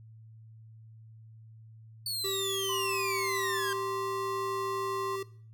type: exponential sweep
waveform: sawtooth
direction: down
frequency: 4513 to 1583 Hz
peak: -29 dBFS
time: 2.06-3.73 s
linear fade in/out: 2 ms
type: tone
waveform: square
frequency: 388.7 Hz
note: G4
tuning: 15 cents flat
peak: -34 dBFS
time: 2.24-5.23 s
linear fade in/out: 5 ms
type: tone with pitch glide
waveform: sine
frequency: 1046.5 to 1053.8 Hz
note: C6 to C6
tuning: 0 to +12 cents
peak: -34 dBFS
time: 2.69-5.16 s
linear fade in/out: 5 ms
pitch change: +12 cents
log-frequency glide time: 3.95-4.38 s
effects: noise-tail reverb RT60 0.5 s tail -19 dB re dry + added 111 Hz sine -49 dBFS peak until 5.53 s